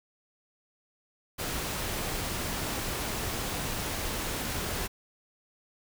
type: noise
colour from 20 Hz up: pink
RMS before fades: -33 dBFS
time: 1.38-4.88 s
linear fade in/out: 20 ms
effects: none